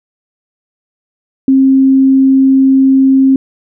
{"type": "tone", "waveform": "sine", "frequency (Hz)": 267.1, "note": "C4", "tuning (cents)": 36, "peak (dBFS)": -4, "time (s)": [1.48, 3.36], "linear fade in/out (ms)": 2, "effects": []}